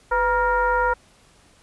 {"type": "tone with frequency modulation", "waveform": "sine", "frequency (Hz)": 951, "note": "A#5", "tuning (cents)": 34, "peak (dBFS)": -17, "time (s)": [0.11, 0.94], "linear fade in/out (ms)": 10, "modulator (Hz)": 451, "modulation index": 1.2, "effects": ["pink hiss -55 dBFS RMS until 1.62 s", "resampled to 24000 Hz"]}